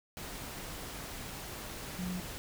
sine tone in noise, 181.3 Hz, F#3, 35 cents flat, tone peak -35 dBFS, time 1.99-2.2 s, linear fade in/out 0 ms, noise pink, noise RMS -43 dBFS, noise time 0.17-2.38 s, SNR +5 dB, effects none

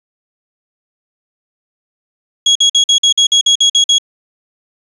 35% pulse tone bursts, 3317 Hz, G#7, 3 cents flat, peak -5 dBFS, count 11, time 2.46-3.984 s, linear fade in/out 5 ms, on 94 ms, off 49 ms, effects resampled to 24000 Hz

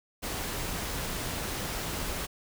pink noise, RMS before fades -34 dBFS, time 0.22-2.27 s, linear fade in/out 20 ms, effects none

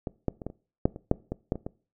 clicks, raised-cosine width 2 ms, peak -17 / -12 / -25 / -19 / -30 / -7 / -25 / -7 / -17 / -11 / -23 / -20 dBFS, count 12, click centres 0.072 / 0.283 / 0.418 / 0.466 / 0.501 / 0.855 / 0.961 / 1.114 / 1.32 / 1.521 / 1.556 / 1.665 s, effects noise-tail reverb RT60 0.4 s tail -22 dB re dry

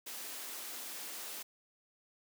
white high-pass noise, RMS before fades -44 dBFS, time 0.06-1.43 s, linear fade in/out 10 ms, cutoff 230 Hz, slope 24 dB/octave, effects none

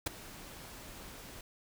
pink noise with ADSR envelope, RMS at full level -29 dBFS, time 0.06-1.41 s, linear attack 9 ms, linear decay 11 ms, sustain -20 dB, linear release 3 ms, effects none

